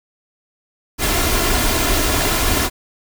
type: noise with comb filter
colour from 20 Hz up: pink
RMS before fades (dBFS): -17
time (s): 0.98-2.7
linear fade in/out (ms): 50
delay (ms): 2.9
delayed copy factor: +0.5
effects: none